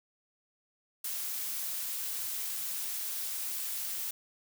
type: noise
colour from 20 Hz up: blue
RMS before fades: -36 dBFS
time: 1.04-4.11 s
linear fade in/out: 5 ms
effects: none